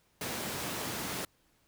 pink high-pass noise, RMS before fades -37 dBFS, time 0.21-1.25 s, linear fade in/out 2 ms, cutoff 130 Hz, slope 12 dB/octave, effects pink hiss -70 dBFS RMS until 1.67 s

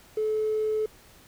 triangle tone, 432.1 Hz, A4, 31 cents flat, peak -20 dBFS, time 0.17-0.86 s, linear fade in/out 5 ms, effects tanh soft clip ceiling -21 dBFS + pink hiss -54 dBFS RMS until 1.27 s

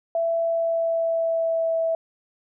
sine tone with pitch glide, 666 to 655.7 Hz, E5 to E5, +18 to -9 cents, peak -20 dBFS, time 0.15-1.95 s, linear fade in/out 2 ms, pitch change -27 cents, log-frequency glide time 0.41-1.76 s, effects none

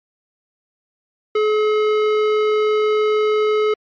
sine tone with tanh clipping, 426.9 Hz, G#4, 48 cents sharp, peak -16 dBFS, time 1.35-3.74 s, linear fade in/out 5 ms, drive 18 dB, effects low-pass 4000 Hz 12 dB/octave + MP3 48 kbps

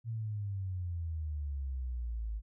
sine exponential sweep, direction down, 116.54 to 52 Hz, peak -34 dBFS, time 0.04-2.42 s, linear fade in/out 50 ms, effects none

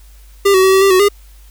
square tone with pitch steps, 398.2 / 376.1 / 380.9 / 383.5 / 393.1 / 371 / 406.9 Hz, G4 / F#4 / G4 / G4 / G4 / F#4 / G#4, +27 / +28 / -50 / -38 / +5 / +5 / -35 cents, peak -8 dBFS, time 0.45-1.087 s, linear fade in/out 10 ms, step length 91 ms, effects added 50 Hz sine -38 dBFS peak until 1.5 s + white hiss -50 dBFS RMS until 1.5 s

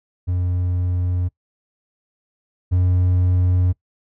triangle tone pair in turn, 89.6 / 90.43 Hz, F2 / F#2, +45 / -39 cents, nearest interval unison, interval 16 cents, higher second, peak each -16 / -12 dBFS, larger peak second, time 0.27-1.29 / 2.71-3.73 s, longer neither, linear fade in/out 20 ms, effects noise-tail reverb RT60 0.1 s tail -21 dB re dry

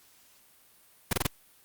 pink noise bursts, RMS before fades -25 dBFS, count 4, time 1.11-1.269 s, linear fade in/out 5 ms, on 21 ms, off 25 ms, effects white hiss -60 dBFS RMS until 1.64 s + Opus 48 kbps

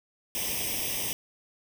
white noise with comb filter, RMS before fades -31 dBFS, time 0.35-1.13 s, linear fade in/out 0 ms, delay 0.35 ms, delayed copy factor +1, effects none

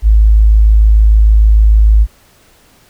sine tone, 53.3 Hz, G#1, 46 cents sharp, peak -3 dBFS, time 0.02-2.07 s, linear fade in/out 50 ms, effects pink hiss -47 dBFS RMS until 2.89 s

